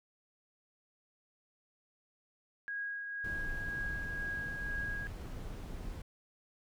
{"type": "tone with tremolo", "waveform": "sine", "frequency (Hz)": 1644, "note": "G#6", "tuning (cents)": -18, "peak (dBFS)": -35, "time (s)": [2.68, 5.07], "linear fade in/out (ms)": 0, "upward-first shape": "triangle", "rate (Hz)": 2, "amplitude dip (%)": 40}
{"type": "noise", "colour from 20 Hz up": "brown", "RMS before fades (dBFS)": -42, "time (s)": [3.24, 6.02], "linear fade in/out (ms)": 5}
{"effects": []}